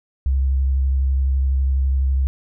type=tone with vibrato; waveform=sine; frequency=66.8 Hz; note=C2; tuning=36 cents sharp; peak=-15 dBFS; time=0.26-2.27 s; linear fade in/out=0 ms; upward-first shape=sine; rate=12 Hz; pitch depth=24 cents each way; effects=none